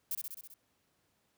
violet noise with echo, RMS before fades -35 dBFS, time 0.11-0.15 s, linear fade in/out 2 ms, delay 65 ms, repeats 6, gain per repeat -3 dB, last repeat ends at 0.54 s, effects pink hiss -75 dBFS RMS until 1.37 s + high-pass 80 Hz 12 dB/octave

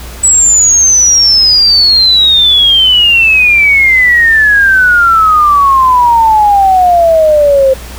sine exponential sweep, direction down, 7902 to 523.3 Hz, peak -3 dBFS, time 0.23-7.74 s, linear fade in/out 10 ms, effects added 60 Hz sine -25 dBFS peak until 7.98 s + pink hiss -29 dBFS RMS until 7.98 s

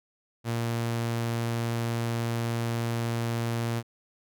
sawtooth tone, 116.54 Hz, A#2, in tune, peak -23 dBFS, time 0.44-3.83 s, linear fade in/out 50 ms, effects none

